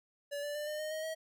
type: tone with pitch steps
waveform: square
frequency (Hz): 574 / 584.4 / 594.9 / 605.7 / 616.6 / 627.8 / 639.1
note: D5 / D5 / D5 / D#5 / D#5 / D#5 / D#5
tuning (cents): -40 / -9 / +22 / -47 / -16 / +15 / +46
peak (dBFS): -37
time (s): 0.31-1.15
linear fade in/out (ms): 20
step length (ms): 120
effects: none